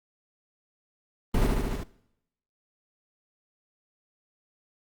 brown noise with echo, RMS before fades -23 dBFS, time 1.34-1.47 s, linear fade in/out 5 ms, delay 73 ms, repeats 5, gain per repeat -2 dB, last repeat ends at 1.835 s, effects noise-tail reverb RT60 0.8 s tail -20 dB re dry + Opus 32 kbps

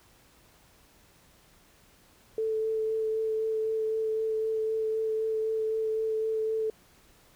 sine tone with vibrato, 440 Hz, A4, in tune, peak -26 dBFS, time 2.38-6.7 s, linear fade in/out 2 ms, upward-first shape sine, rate 3.9 Hz, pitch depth 11 cents each way, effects pink hiss -60 dBFS RMS until 7.35 s

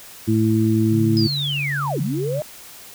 harmonic tone, 110 Hz, A2, in tune, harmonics 1 / 2 / 3, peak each -19 / -19 / -19 dBFS, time 0.27-1.28 s, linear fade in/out 20 ms
sine tone with pitch glide, 142.6 to 140.8 Hz, C#3 to C#3, +49 to +27 cents, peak -24 dBFS, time 0.91-2.41 s, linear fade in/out 20 ms, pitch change -22 cents, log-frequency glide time 1.43-2.09 s
sine linear two-way sweep, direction down then up, 5080 to 146.83 to 627 Hz, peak -22 dBFS, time 1.17-2.42 s, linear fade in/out 0 ms, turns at 2.01 s
effects white hiss -41 dBFS RMS until 2.94 s

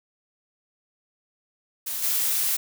blue noise with level steps, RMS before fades -30 / -24 dBFS, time 1.86-2.57 s, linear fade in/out 10 ms, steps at 2.02 s, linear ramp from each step 20 ms, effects none

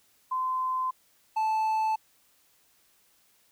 sine / triangle tone pair in turn, 1030 / 875.4 Hz, C6 / A5, -28 / -9 cents, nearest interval minor third, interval 281 cents, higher first, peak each -26 / -22 dBFS, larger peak second, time 0.31-0.91 / 1.36-1.96 s, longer neither, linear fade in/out 10 ms, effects white hiss -65 dBFS RMS until 3.51 s

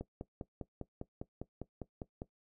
click train, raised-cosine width 2 ms, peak -27 dBFS, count 12, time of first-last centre 0.01-2.219 s, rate 4.98 Hz, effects noise-tail reverb RT60 0.1 s tail -17 dB re dry

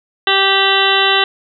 harmonic tone with a mistuned harmonic, 390 Hz, G4, 9 cents flat, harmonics 1 / 2 / 3 / 4 / 5 / 7 / 8 / 9 / 10, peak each -19 / -19 / -19 / -19 / -19 / -19 / -19 / -19 / -19 dBFS, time 0.27-1.24 s, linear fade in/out 2 ms, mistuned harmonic 8, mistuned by -30 cents, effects none

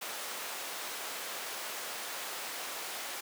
pink high-pass noise, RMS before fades -40 dBFS, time 0.01-3.21 s, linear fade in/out 10 ms, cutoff 630 Hz, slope 12 dB/octave, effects none

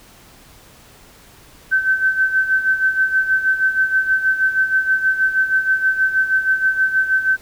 sine tone with tremolo, 1539 Hz, G6, 32 cents flat, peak -11 dBFS, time 1.71-7.37 s, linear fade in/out 20 ms, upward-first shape sine, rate 6.3 Hz, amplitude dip 70%, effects pink hiss -46 dBFS RMS until 7.41 s

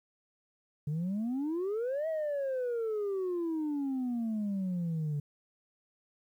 sine exponential two-way sweep, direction up then down, 143.2 to 651 to 143.2 Hz, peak -28 dBFS, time 0.87-5.2 s, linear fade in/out 5 ms, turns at 2.08 s, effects tanh soft clip ceiling -29 dBFS + 11-bit

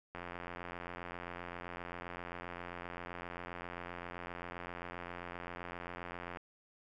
click train, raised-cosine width 0.5 ms, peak -28 dBFS, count 546, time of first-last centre 0.15-6.371 s, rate 87.6 Hz, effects none

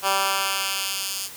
10% pulse tone with high-pass filter sweep, 194.7 Hz, G3, 12 cents flat, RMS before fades -25 dBFS, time 0.02-1.3 s, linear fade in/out 50 ms, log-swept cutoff 800 to 5400 Hz, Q 0.83, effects white hiss -40 dBFS RMS until 1.36 s

